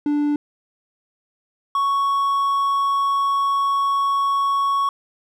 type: tone pair in turn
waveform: triangle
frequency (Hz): 293.3 / 1111.2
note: D4 / C#6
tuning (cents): -2 / +4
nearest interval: octave + major seventh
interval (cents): 2306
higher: second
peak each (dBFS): -15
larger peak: neither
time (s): 0.06-0.36 / 1.75-4.89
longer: second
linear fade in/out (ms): 2
effects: none